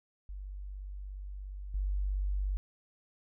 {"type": "tone with level steps", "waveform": "sine", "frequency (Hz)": 48.52, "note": "G1", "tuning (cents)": -17, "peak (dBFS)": [-39, -29], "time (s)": [0.29, 2.57], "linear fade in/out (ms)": 0, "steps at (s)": 1.74, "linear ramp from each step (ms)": 5, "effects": []}